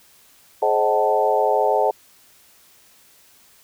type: tone cluster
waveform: sine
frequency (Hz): 423.7 / 530 / 623 / 752 / 880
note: G#4 / C5 / D#5 / F#5 / A5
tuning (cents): +35 / +22 / +2 / +28 / 0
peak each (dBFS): -22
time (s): 0.62-1.91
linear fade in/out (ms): 5
effects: white hiss -53 dBFS RMS until 3.63 s